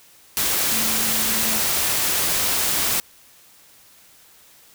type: tone in noise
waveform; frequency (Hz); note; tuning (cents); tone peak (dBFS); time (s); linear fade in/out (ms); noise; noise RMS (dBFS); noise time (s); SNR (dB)
sine; 220; A3; 0; -32; 0.72-1.6; 0; white; -21; 0.37-3; -14
effects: white hiss -51 dBFS RMS until 4.74 s